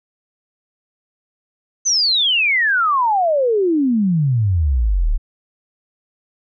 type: exponential sweep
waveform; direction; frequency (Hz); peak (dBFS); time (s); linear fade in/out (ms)
sine; down; 6272 to 33.01; -13; 1.85-5.18; 20
effects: none